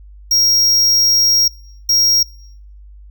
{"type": "tone bursts at uneven times", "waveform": "square", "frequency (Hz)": 5600, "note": "F8", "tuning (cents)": 4, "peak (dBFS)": -11, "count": 2, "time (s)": [[0.31, 1.48], [1.89, 2.23]], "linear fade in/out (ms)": 5, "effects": ["noise-tail reverb RT60 0.6 s tail -19 dB re dry", "added 50 Hz sine -36 dBFS peak until 3.1 s"]}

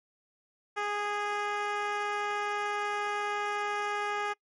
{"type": "tone with band-pass filter", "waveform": "10% pulse", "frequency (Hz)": 412.9, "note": "G#4", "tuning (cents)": -10, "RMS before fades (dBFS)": -32, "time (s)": [0.76, 4.34], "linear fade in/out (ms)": 20, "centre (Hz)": 960, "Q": 0.58, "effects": ["noise-tail reverb RT60 0.1 s tail -24 dB re dry", "MP3 48 kbps"]}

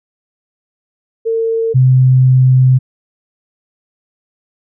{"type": "tone pair in turn", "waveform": "sine", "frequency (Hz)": [452.8, 129.17], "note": ["A4", "C3"], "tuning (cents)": [50, -22], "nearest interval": "octave + minor seventh", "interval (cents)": 2172, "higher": "first", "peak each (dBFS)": [-12, -5], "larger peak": "second", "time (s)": [[1.25, 1.74], [1.74, 2.79]], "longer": "second", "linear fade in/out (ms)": 20, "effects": []}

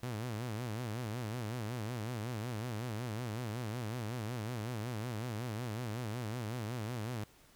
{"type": "tone with vibrato", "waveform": "sawtooth", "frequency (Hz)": 115, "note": "A#2", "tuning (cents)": -23, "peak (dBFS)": -33, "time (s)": [0.03, 7.24], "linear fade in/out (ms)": 0, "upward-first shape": "sine", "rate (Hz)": 5.4, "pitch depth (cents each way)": 170, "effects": ["pink hiss -63 dBFS RMS until 7.55 s"]}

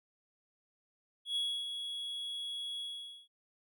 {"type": "tone with ADSR envelope", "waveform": "triangle", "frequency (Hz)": 3346, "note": "G#7", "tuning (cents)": 12, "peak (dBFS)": -29, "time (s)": [1.25, 3.28], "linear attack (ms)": 110, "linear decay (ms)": 290, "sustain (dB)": -7, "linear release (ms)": 480, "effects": []}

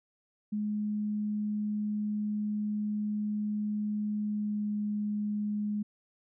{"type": "tone with pitch glide", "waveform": "sine", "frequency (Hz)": [210, 208.7], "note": ["G#3", "G#3"], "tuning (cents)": [19, 9], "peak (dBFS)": -29, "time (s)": [0.52, 5.83], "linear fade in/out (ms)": 10, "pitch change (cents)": -10, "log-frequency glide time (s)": [4.21, 4.69], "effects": []}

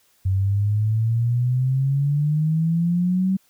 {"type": "exponential sweep", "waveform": "sine", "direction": "up", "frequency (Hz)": [93.8, 192.4], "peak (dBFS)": -17, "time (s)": [0.25, 3.37], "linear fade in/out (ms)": 10, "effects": ["white hiss -61 dBFS RMS until 3.49 s"]}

